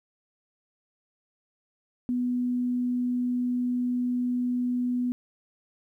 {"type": "tone", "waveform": "sine", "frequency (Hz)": 246.9, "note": "B3", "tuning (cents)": 0, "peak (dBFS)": -24, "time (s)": [2.09, 5.12], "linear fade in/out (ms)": 0, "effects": ["11-bit"]}